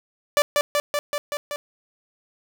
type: tone with echo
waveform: sawtooth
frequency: 584 Hz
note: D5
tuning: 10 cents flat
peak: -11 dBFS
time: 0.37-0.42 s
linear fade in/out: 0 ms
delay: 190 ms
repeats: 6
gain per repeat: -2 dB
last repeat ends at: 1.56 s
effects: none